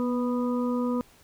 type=harmonic tone with a mistuned harmonic; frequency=246.9 Hz; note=B3; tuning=in tune; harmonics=1 / 2 / 4 / 5; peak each=-25 / -31 / -37 / -39 dBFS; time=0-1.01 s; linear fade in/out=0 ms; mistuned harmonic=1; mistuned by=-20 cents; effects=pink hiss -57 dBFS RMS until 1.23 s